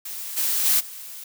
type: noise with level steps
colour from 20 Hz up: blue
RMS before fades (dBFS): -33 / -23 / -19 / -38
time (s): 0.05-1.24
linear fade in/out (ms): 5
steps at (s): 0.36 / 0.64 / 0.79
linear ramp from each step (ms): 20
effects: none